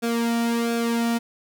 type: tone with flanger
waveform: sawtooth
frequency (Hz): 233.1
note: A#3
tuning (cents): 0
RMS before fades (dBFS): -23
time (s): 0.02-1.19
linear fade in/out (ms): 20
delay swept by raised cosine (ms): 1 to 1.91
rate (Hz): 1.4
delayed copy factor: -0.7
effects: none